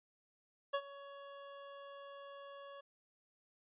25% pulse tone with ADSR envelope, 560 Hz, C#5, 18 cents sharp, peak -28 dBFS, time 0.73-2.81 s, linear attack 15 ms, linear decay 63 ms, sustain -18 dB, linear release 9 ms, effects resampled to 8000 Hz

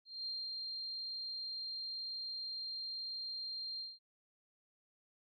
sine tone with ADSR envelope, 4187 Hz, C8, in tune, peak -38 dBFS, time 0.05-3.99 s, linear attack 210 ms, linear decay 220 ms, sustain -2 dB, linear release 190 ms, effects none

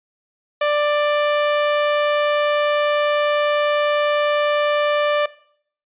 sawtooth tone, 590 Hz, D5, 8 cents sharp, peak -12 dBFS, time 0.61-5.26 s, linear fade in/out 5 ms, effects noise-tail reverb RT60 0.6 s tail -19 dB re dry + resampled to 8000 Hz

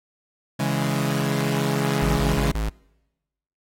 sawtooth chord, C# minor, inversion none, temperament equal, 138.59 / 164.81 / 207.7 Hz, C#3 / E3 / G#3, 0 / 0 / 0 cents, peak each -20 / -23 / -22 dBFS, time 0.59-2.52 s, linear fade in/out 10 ms
square tone bursts, 53.7 Hz, A1, 41 cents flat, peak -23 dBFS, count 4, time 2.02-2.695 s, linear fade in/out 5 ms, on 150 ms, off 25 ms
effects noise-tail reverb RT60 1.0 s tail -25 dB re dry + AAC 48 kbps

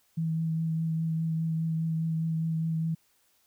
sine tone with vibrato, 161.8 Hz, E3, 32 cents flat, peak -26 dBFS, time 0.17-2.95 s, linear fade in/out 10 ms, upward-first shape triangle, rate 4.9 Hz, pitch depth 18 cents each way, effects white hiss -68 dBFS RMS until 3.46 s

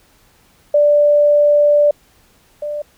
sine tone pair in turn, 587.3 / 591.7 Hz, D5 / D5, 0 / +13 cents, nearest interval unison, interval 13 cents, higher second, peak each -8 / -20 dBFS, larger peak first, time 0.74-1.91 / 2.62-2.82 s, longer first, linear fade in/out 5 ms, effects pink hiss -53 dBFS RMS until 2.97 s

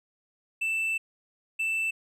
triangle tone pair in turn, 2655 / 2655 Hz, E7 / E7, +12 / +12 cents, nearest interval unison, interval 0 cents, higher neither, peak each -24 dBFS, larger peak neither, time 0.61-0.98 / 1.59-1.91 s, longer first, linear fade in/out 10 ms, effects resampled to 32000 Hz

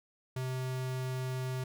square tone, 129.1 Hz, C3, 23 cents flat, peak -34 dBFS, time 0.36-1.64 s, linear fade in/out 5 ms, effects none

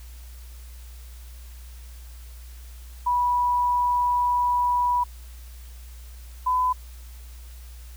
sine tone pair in turn, 979 / 1005.9 Hz, B5 / B5, -15 / +31 cents, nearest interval unison, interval 46 cents, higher second, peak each -19 / -19 dBFS, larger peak neither, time 3.06-5.04 / 6.46-6.73 s, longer first, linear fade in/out 10 ms, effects added 60 Hz sine -39 dBFS peak until 7.96 s + white hiss -52 dBFS RMS until 7.96 s

